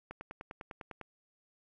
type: click train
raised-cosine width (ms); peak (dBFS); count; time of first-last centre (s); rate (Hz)
0.5; -28; 10; 0.11-1.013; 9.97
effects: none